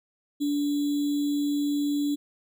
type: tone with sample-and-hold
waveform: sine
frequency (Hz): 289.6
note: D4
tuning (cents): -24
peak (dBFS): -23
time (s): 0.4-2.16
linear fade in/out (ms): 20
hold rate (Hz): 3675
effects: none